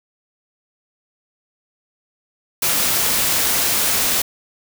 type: noise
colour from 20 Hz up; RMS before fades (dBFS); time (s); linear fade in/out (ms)
white; -18; 2.62-4.22; 5
effects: none